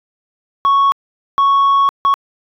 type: tone bursts at uneven times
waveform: sine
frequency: 1108.7 Hz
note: C#6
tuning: in tune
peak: -6 dBFS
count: 3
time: 0.65-0.92 / 1.38-1.89 / 2.05-2.14 s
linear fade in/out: 0 ms
effects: tanh soft clip ceiling -8 dBFS